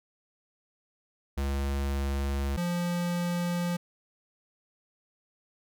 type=tone pair in turn; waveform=square; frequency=69.3 / 174.63 Hz; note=C#2 / F3; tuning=0 / 0 cents; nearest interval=octave + major third; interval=1600 cents; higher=second; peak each=-28 dBFS; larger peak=neither; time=1.37-2.57 / 2.57-3.77 s; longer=neither; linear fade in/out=10 ms; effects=none